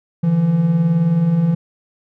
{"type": "beating tone pair", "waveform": "triangle", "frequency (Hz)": [149.1, 168.1], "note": ["D3", "E3"], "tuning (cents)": [27, 34], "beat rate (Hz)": 19, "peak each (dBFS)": [-20, -11], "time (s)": [0.23, 1.55], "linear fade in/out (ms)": 10, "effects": []}